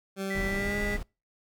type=tone with pitch glide; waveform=20% pulse; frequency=194 to 205.3 Hz; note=G3 to G#3; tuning=-18 to -20 cents; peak=-26 dBFS; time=0.16-0.99 s; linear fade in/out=50 ms; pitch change=+98 cents; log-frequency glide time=0.47-0.77 s
type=tone; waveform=sine; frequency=1975.5 Hz; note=B6; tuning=in tune; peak=-32 dBFS; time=0.3-0.97 s; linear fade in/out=10 ms
type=noise; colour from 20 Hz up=brown; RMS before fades=-35 dBFS; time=0.35-1.03 s; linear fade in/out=2 ms
effects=noise-tail reverb RT60 0.3 s tail -26 dB re dry